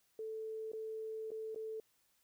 sine tone with dropouts, 440 Hz, A4, in tune, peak -40 dBFS, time 0.19-1.8 s, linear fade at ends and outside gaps 2 ms, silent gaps 0.718-0.733 / 1.306-1.316 / 1.547-1.559 s, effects white hiss -75 dBFS RMS until 2.23 s

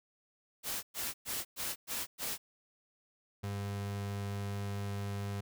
white noise bursts, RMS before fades -37 dBFS, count 6, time 0.63-2.38 s, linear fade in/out 50 ms, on 200 ms, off 110 ms
35% pulse tone, 100.5 Hz, G2, 44 cents sharp, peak -34 dBFS, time 3.43-5.41 s, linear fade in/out 10 ms
effects none

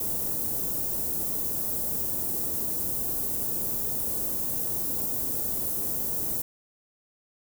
white band-stop noise, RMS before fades -29 dBFS, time 0-6.42 s, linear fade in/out 5 ms, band 450 to 14000 Hz, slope 12 dB/octave, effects none

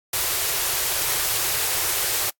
white band-stop noise, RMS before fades -23 dBFS, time 0.13-2.3 s, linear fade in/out 5 ms, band 150 to 320 Hz, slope 96 dB/octave, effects noise-tail reverb RT60 0.1 s tail -26 dB re dry + AAC 64 kbps

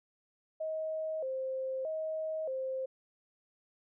sine tone with vibrato, 576 Hz, D5, 34 cents flat, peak -33 dBFS, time 0.6-2.86 s, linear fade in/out 10 ms, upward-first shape square, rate 0.8 Hz, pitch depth 160 cents each way, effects none

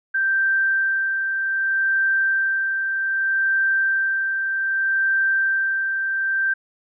sine tone with tremolo, 1568 Hz, G6, in tune, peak -16 dBFS, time 0.14-6.54 s, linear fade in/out 10 ms, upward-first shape sine, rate 0.64 Hz, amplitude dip 40%, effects none

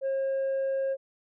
sine tone, 539 Hz, C#5, 49 cents flat, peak -23 dBFS, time 0.01-0.97 s, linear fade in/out 50 ms, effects tanh soft clip ceiling -25 dBFS

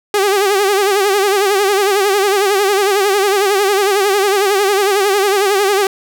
sawtooth tone with vibrato, 398.9 Hz, G4, 30 cents sharp, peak -7 dBFS, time 0.14-5.87 s, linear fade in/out 2 ms, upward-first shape sine, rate 11 Hz, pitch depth 88 cents each way, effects none

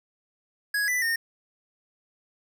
square tone with pitch steps, 1666 / 1987 / 1834 Hz, G#6 / B6 / A#6, +5 / +10 / -29 cents, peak -24 dBFS, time 0.74-1.16 s, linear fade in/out 5 ms, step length 140 ms, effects none

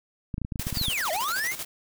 clicks, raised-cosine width 5 ms, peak -18 dBFS, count 12, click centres 0.342 / 0.381 / 0.417 / 0.449 / 0.522 / 0.558 / 0.596 / 0.669 / 0.727 / 0.772 / 0.814 / 0.883 s
white noise with tremolo, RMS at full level -33 dBFS, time 0.59-1.65 s, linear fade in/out 5 ms, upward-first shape square, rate 13 Hz, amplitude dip 60%
square linear two-way sweep, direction down then up, 5050 to 592 to 2247 Hz, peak -27 dBFS, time 0.74-1.55 s, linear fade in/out 50 ms, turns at 1.11 s
effects none

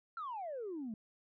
sine exponential sweep, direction down, 1389 to 207.7 Hz, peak -38 dBFS, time 0.17-0.94 s, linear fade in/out 2 ms, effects tanh soft clip ceiling -36 dBFS

